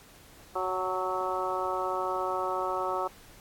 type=harmonic tone with a mistuned harmonic; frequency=185.8 Hz; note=F#3; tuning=7 cents sharp; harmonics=2 / 3 / 4 / 5 / 6 / 7; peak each=-35 / -35 / -35 / -35 / -35 / -35 dBFS; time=0.55-3.08 s; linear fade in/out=10 ms; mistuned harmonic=5; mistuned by=-32 cents; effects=pink hiss -54 dBFS RMS until 3.4 s + AAC 64 kbps